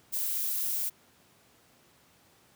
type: noise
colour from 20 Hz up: violet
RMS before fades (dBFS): -31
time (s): 0.12-0.9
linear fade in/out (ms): 20
effects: pink hiss -62 dBFS RMS until 2.55 s + high-pass 100 Hz 12 dB/octave